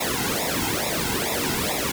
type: noise with flanger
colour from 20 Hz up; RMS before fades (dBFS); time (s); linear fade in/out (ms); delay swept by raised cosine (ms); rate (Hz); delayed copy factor
pink; -25; 0-1.92; 10; 0.65 to 1.75; 2.3; -1
effects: none